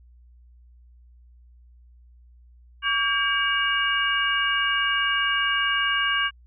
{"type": "harmonic tone with a mistuned harmonic", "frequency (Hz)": 570, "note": "C#5", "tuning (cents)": 48, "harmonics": [2, 3, 4, 5], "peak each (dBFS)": [-27, -24, -30, -25], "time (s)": [2.82, 6.31], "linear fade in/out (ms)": 50, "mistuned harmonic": 3, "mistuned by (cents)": -110, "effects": ["added 60 Hz sine -49 dBFS peak until 6.46 s"]}